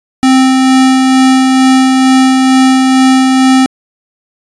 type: tone with tremolo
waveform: square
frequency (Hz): 261.6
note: C4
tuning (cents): 0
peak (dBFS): -4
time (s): 0.23-3.66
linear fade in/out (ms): 0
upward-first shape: sine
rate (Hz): 2.2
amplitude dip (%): 25
effects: resampled to 22050 Hz

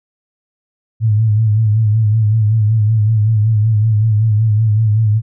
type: tone with vibrato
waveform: sine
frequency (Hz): 108.5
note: A2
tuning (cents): -24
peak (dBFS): -9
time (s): 1-5.22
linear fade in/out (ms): 50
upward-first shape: sine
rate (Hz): 5.3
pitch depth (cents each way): 67
effects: none

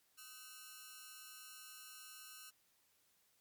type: ring-modulated tone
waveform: 5% pulse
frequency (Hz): 1390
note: F6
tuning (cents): -9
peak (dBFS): -38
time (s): 0.17-2.51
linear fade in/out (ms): 20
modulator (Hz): 131
effects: white hiss -75 dBFS RMS until 3.4 s + MP3 96 kbps

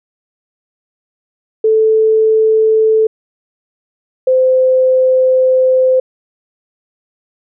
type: tone pair in turn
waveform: sine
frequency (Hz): 439 / 516.2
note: A4 / C5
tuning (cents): -4 / -23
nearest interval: minor third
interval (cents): 281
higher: second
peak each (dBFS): -7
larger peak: neither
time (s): 1.64-3.07 / 4.27-6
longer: second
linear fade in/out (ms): 5
effects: none

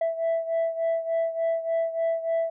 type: beating tone pair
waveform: sine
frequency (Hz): 659.3 / 662.7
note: E5 / E5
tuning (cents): 0 / +9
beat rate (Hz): 3.4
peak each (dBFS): -23 / -27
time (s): 0.01-2.5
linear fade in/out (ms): 5
effects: tanh soft clip ceiling -20 dBFS

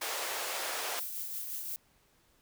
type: high-pass noise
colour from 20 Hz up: pink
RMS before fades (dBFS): -36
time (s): 0.01-1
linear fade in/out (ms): 10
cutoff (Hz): 480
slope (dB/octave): 24
type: noise with tremolo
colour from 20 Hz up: violet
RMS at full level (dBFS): -37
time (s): 0.98-1.76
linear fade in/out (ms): 0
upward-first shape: triangle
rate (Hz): 5.7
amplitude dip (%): 40
effects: pink hiss -68 dBFS RMS until 2.41 s

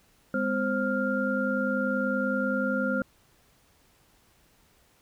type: tone cluster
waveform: sine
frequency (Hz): 204.2 / 254.6 / 529 / 1399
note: G#3 / C4 / C5 / F6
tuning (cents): -29 / -47 / +19 / +3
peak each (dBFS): -30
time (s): 0.34-3.02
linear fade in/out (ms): 2
effects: pink hiss -63 dBFS RMS until 5.01 s

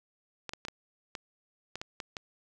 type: clicks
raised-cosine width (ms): 0.2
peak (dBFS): -20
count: 9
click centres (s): 0.493 / 0.535 / 0.651 / 0.684 / 1.152 / 1.756 / 1.815 / 2.002 / 2.168
effects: none

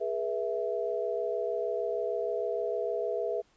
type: chord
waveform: sine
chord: E major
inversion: first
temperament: equal with one note detuned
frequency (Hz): 415.3 / 481.8 / 659.3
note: G#4 / B4 / E5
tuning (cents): 0 / -43 / 0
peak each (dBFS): -33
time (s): 0-3.42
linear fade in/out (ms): 20
effects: pink hiss -67 dBFS RMS until 3.56 s + resampled to 16000 Hz

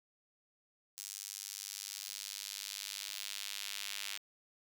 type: tone with high-pass filter sweep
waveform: square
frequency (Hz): 49.95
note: G1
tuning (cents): +33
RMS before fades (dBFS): -44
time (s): 0.97-4.18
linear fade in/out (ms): 10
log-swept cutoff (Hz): 6300 to 2900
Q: 1.3
effects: none

